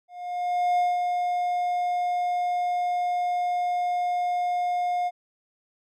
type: tone with ADSR envelope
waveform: triangle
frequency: 713 Hz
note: F5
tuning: 36 cents sharp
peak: -17 dBFS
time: 0.08-5.11 s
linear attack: 700 ms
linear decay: 190 ms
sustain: -4 dB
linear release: 40 ms
effects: none